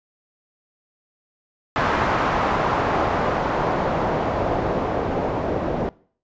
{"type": "noise with low-pass filter sweep", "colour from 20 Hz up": "white", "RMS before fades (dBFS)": -22, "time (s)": [1.76, 5.89], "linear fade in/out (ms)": 0, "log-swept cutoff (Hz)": [1200, 540], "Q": 1.2, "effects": ["noise-tail reverb RT60 0.5 s tail -22 dB re dry", "resampled to 16000 Hz"]}